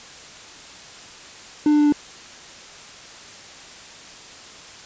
triangle tone with pitch steps, 299.4 / 297.5 / 295.6 / 293.7 Hz, D4 / D4 / D4 / D4, +33 / +22 / +11 / 0 cents, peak -11 dBFS, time 1.66-1.924 s, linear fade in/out 2 ms, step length 66 ms, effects white hiss -41 dBFS RMS until 4.85 s + resampled to 16000 Hz

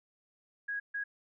sine tone bursts at uneven times, 1652 Hz, G#6, 10 cents flat, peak -33 dBFS, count 2, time 0.68-0.8 / 0.94-1.04 s, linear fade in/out 10 ms, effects none

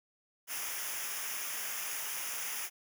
white noise with comb filter, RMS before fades -38 dBFS, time 0.47-2.7 s, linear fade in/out 50 ms, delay 0.24 ms, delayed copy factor -0.8, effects none

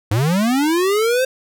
square linear sweep, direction up, 96.5 to 528 Hz, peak -15 dBFS, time 0.11-1.25 s, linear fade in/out 5 ms, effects none

